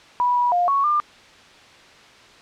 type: tone with pitch steps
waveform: sine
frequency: 980 / 973 / 707 / 1110 / 1198 Hz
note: B5 / B5 / F5 / C#6 / D6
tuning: -14 / -26 / +21 / +2 / +34 cents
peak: -16 dBFS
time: 0.2-1 s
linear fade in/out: 0 ms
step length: 160 ms
effects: white hiss -47 dBFS RMS until 2.41 s + low-pass 4000 Hz 12 dB/octave